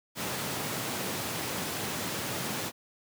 pink high-pass noise, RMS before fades -34 dBFS, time 0.15-2.72 s, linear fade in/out 50 ms, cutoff 110 Hz, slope 24 dB/octave, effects none

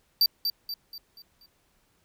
square tone with echo, 4659 Hz, D8, 15 cents flat, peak -18 dBFS, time 0.21-0.26 s, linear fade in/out 2 ms, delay 240 ms, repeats 5, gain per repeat -7 dB, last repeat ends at 1.46 s, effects pink hiss -68 dBFS RMS until 2.04 s

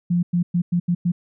sine tone bursts at uneven times, 174.61 Hz, F3, in tune, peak -16 dBFS, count 6, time 0.1-0.23 / 0.33-0.43 / 0.54-0.62 / 0.72-0.8 / 0.88-0.95 / 1.05-1.12 s, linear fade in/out 10 ms, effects none

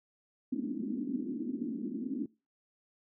white band-pass noise, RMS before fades -36 dBFS, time 0.52-2.26 s, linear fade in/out 5 ms, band 220 to 300 Hz, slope 48 dB/octave, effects noise-tail reverb RT60 0.3 s tail -23 dB re dry

